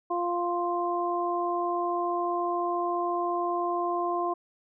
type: harmonic tone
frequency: 349.2 Hz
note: F4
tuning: in tune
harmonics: 1 / 2 / 3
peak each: -30 / -30 / -30 dBFS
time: 0.1-4.34 s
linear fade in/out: 10 ms
effects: none